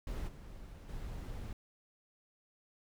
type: noise with level steps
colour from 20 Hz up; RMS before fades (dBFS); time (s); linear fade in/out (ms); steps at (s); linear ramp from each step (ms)
brown; -39 / -49 / -43; 0.07-1.53; 2; 0.27 / 0.88; 20
effects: none